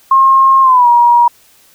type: tone with pitch glide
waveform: sine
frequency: 1071 to 954.2 Hz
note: C6 to A#5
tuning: +40 to +40 cents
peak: -4 dBFS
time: 0.11-1.28 s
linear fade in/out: 5 ms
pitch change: -200 cents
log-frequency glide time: 0.62-0.88 s
effects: white hiss -47 dBFS RMS until 1.74 s